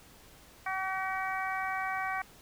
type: harmonic tone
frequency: 380 Hz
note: F#4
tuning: 46 cents sharp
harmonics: 2 / 3 / 4 / 5 / 6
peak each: -35 / -37 / -38 / -39 / -40 dBFS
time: 0.66-2.22 s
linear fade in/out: 5 ms
effects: pink hiss -56 dBFS RMS until 2.41 s